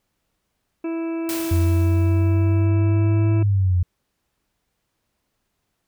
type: harmonic tone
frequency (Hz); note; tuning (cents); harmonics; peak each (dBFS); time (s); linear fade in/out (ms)
329.6; E4; 0; 1 / 2 / 3 / 4 / 5 / 7 / 8; -23 / -36 / -41 / -45 / -49 / -46 / -44; 0.84-3.43; 5
type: noise with exponential decay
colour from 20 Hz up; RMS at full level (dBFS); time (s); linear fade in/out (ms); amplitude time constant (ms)
white; -29; 1.29-2.67; 1; 300
type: exponential two-way sweep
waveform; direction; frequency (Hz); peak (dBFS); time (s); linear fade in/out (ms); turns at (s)
sine; up then down; 87.31 to 105.9 to 87.31; -15; 1.51-3.83; 5; 3.37
effects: pink hiss -74 dBFS RMS until 5.87 s